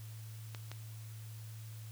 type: clicks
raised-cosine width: 0.2 ms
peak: -27 dBFS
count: 2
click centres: 0.548 / 0.716 s
effects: added 110 Hz sine -45 dBFS peak until 1.91 s + white hiss -58 dBFS RMS until 1.91 s